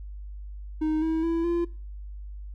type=tone with pitch steps; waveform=triangle; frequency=311.1 / 321.3 / 331.9 / 342.8 Hz; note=D#4 / E4 / E4 / F4; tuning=0 / -44 / +12 / -32 cents; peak=-21 dBFS; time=0.81-1.65 s; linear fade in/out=10 ms; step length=210 ms; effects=noise-tail reverb RT60 0.4 s tail -21 dB re dry + added 50 Hz sine -36 dBFS peak until 2.54 s